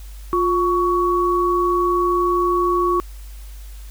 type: tone pair together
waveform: sine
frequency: 352.8 / 1120.1 Hz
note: F4 / C#6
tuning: +18 / +18 cents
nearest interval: octave + minor sixth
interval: 2000 cents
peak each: -18 dBFS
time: 0.33-3 s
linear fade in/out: 0 ms
effects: added 50 Hz sine -33 dBFS peak until 3.9 s + white hiss -48 dBFS RMS until 3.9 s